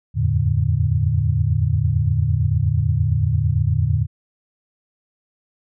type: tone cluster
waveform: sine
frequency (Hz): 83.3 / 92 / 110.1 / 144.6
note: E2 / F#2 / A2 / D3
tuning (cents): +19 / -9 / +2 / -27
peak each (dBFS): -21 / -25 / -19 / -21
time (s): 0.14-4.07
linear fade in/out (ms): 50
effects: none